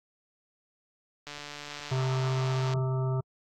click train, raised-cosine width 0.2 ms, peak -23 dBFS, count 215, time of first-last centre 1.27-2.736 s, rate 146 Hz
harmonic tone, 130.6 Hz, C3, 3 cents flat, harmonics 1 / 3 / 5 / 7 / 9 / 10, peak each -26 / -36 / -40 / -43 / -45 / -46 dBFS, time 1.91-3.21 s, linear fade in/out 10 ms
effects AAC 48 kbps

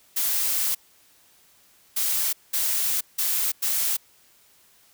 blue noise bursts at uneven times, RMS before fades -24 dBFS, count 5, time 0.16-0.75 / 1.96-2.33 / 2.53-3.01 / 3.18-3.52 / 3.62-3.97 s, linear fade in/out 10 ms, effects white hiss -58 dBFS RMS until 4.93 s

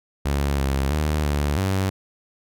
sawtooth tone with pitch steps, 70.4 / 68.1 / 76 / 72.7 / 95.8 Hz, C#2 / C#2 / D#2 / D2 / G2, +27 / -30 / -40 / -17 / -39 cents, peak -16 dBFS, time 0.25-1.9 s, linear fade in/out 10 ms, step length 330 ms, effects none

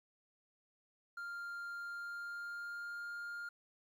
triangle tone with pitch glide, 1396.9 to 1408.2 Hz, F6 to F6, 0 to +14 cents, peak -40 dBFS, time 1.17-3.49 s, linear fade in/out 5 ms, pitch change +14 cents, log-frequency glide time 1.73-3.07 s, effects 12-bit

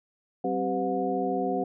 sine tone cluster, 191.9 / 266.1 / 391.5 / 504 / 722 Hz, G3 / C4 / G4 / B4 / F#5, -37 / +29 / -2 / +35 / -43 cents, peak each -34 / -31 / -31 / -32 / -30 dBFS, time 0.44-1.64 s, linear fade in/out 5 ms, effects none

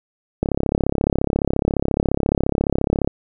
click train, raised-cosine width 2 ms, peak -4 dBFS, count 92, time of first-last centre 0.43-3.075 s, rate 34.4 Hz, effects none

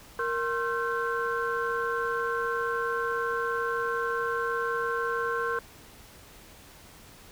sine tone cluster, 466.4 / 1063 / 1361 / 1543 Hz, A#4 / C6 / F6 / G6, +1 / +27 / -45 / -28 cents, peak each -30 / -31 / -36 / -31 dBFS, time 0.19-5.59 s, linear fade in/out 2 ms, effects tanh soft clip ceiling -18 dBFS + pink hiss -51 dBFS RMS until 7.31 s

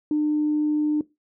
sine tone, 301.1 Hz, D4, 43 cents sharp, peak -18 dBFS, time 0.11-1.01 s, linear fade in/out 2 ms, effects noise-tail reverb RT60 0.2 s tail -19 dB re dry + tanh soft clip ceiling -14 dBFS

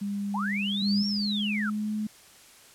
sine tone, 201.6 Hz, G3, 49 cents sharp, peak -28 dBFS, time 0.01-1.03 s, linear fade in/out 10 ms
sine linear two-way sweep, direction up then down, 762 to 5570 to 1263 Hz, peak -29 dBFS, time 0.34-1.7 s, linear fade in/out 5 ms, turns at 1.07 s
sine tone with pitch glide, 203.6 to 213.4 Hz, G#3 to G#3, -34 to +47 cents, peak -27 dBFS, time 0.82-2.07 s, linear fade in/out 5 ms, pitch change +81 cents, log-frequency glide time 0.99-1.96 s
effects white hiss -53 dBFS RMS until 2.74 s + low-pass 11000 Hz 12 dB/octave

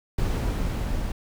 brown noise with level ramp, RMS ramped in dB -24 to -28 dBFS, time 0.18-1.12 s, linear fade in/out 5 ms, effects none

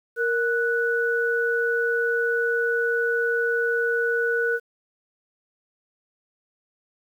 sine tone pair together, 466.2 / 1479.2 Hz, A#4 / F#6, 0 / -1 cents, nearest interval octave + minor sixth, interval 1999 cents, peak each -23 dBFS, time 0.16-4.6 s, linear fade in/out 50 ms, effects 9-bit

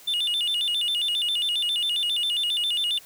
triangle tone with vibrato, 3199 Hz, G7, 34 cents sharp, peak -21 dBFS, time 0.07-2.99 s, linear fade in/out 10 ms, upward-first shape square, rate 7.4 Hz, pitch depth 180 cents each way, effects white hiss -49 dBFS RMS until 3.05 s

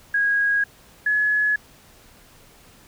sine tone pair in turn, 1645 / 1697.1 Hz, G#6 / G#6, -17 / +37 cents, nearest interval minor second, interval 54 cents, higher second, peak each -17 dBFS, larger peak neither, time 0.14-0.64 / 1.06-1.56 s, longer neither, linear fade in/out 5 ms, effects pink hiss -51 dBFS RMS until 2.87 s

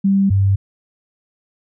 sine tone pair in turn, 196 / 98 Hz, G3 / G2, 0 / 0 cents, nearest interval octave, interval 1200 cents, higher first, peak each -11 dBFS, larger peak neither, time 0.04-0.3 / 0.3-0.56 s, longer neither, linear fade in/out 10 ms, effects none

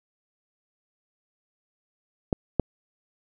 clicks, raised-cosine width 2 ms, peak -9 / -6 dBFS, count 2, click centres 2.328 / 2.597 s, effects none

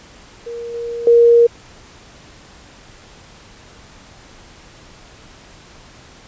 sine tone with level steps, 470 Hz, A#4, 14 cents sharp, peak -25 / -22 / -6 dBFS, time 0.46-1.47 s, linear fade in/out 10 ms, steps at 0.74 / 1.07 s, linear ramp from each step 2 ms, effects pink hiss -43 dBFS RMS until 6.27 s + resampled to 16000 Hz

